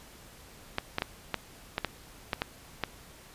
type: clicks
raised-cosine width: 0.3 ms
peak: -12 dBFS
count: 9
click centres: 0.784 / 0.984 / 1.021 / 1.343 / 1.781 / 1.847 / 2.332 / 2.419 / 2.837 s
effects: pink hiss -52 dBFS RMS until 3.34 s + resampled to 32000 Hz